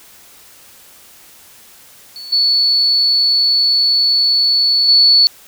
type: tone with level steps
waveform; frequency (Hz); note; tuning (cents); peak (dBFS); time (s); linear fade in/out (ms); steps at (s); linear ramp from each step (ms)
sine; 4435; C#8; 0; -28 / -10 / -6; 2.16-5.27; 0; 2.32 / 4.88; 10
effects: white hiss -43 dBFS RMS until 5.47 s